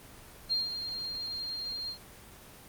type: tone with ADSR envelope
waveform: sine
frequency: 4203 Hz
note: C8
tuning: 7 cents sharp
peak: -25 dBFS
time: 0.49-1.98 s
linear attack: 29 ms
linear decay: 170 ms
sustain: -9 dB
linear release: 93 ms
effects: pink hiss -51 dBFS RMS until 2.68 s + Opus 24 kbps